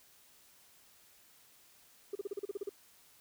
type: tone bursts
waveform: sine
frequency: 400.8 Hz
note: G4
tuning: 38 cents sharp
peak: -33 dBFS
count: 10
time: 2.13-2.693 s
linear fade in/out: 5 ms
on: 23 ms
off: 37 ms
effects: tanh soft clip ceiling -31 dBFS + white hiss -63 dBFS RMS until 3.2 s